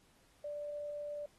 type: tone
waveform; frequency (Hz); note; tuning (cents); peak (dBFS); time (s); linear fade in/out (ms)
sine; 587.3; D5; 0; -39; 0.44-1.26; 5
effects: pink hiss -69 dBFS RMS until 1.38 s + AAC 32 kbps